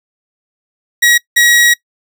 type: tone pair in turn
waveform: sawtooth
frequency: 1908 / 1908 Hz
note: A#6 / A#6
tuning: +40 / +40 cents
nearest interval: unison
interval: 0 cents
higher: neither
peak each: -3 dBFS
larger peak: neither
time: 1.02-1.18 / 1.36-1.74 s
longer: second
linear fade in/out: 10 ms
effects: noise-tail reverb RT60 0.1 s tail -23 dB re dry